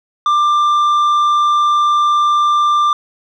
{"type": "tone with tanh clipping", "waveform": "sine", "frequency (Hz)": 1187, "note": "D6", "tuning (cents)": 18, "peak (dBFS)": -11, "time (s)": [0.26, 2.93], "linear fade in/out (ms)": 2, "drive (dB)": 6, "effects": []}